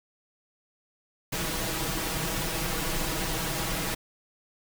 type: noise with comb filter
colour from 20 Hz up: pink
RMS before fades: -30 dBFS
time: 1.32-3.95 s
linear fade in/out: 10 ms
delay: 6.2 ms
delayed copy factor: +0.7
effects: none